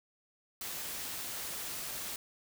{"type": "noise", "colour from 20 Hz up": "white", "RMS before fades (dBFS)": -40, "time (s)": [0.61, 2.16], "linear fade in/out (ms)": 2, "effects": []}